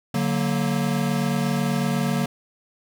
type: chord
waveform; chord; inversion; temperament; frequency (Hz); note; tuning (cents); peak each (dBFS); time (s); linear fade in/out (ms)
square; D augmented; none; equal with one note detuned; 144.98 / 185 / 233.1; D3 / F#3 / A#3; -22 / 0 / 0; -26; 0.14-2.26; 5
effects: none